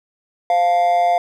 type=tone with amplitude modulation; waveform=triangle; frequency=699 Hz; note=F5; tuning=1 cent sharp; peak=-8 dBFS; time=0.5-1.18 s; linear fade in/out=2 ms; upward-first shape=sine; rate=180 Hz; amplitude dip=60%; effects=none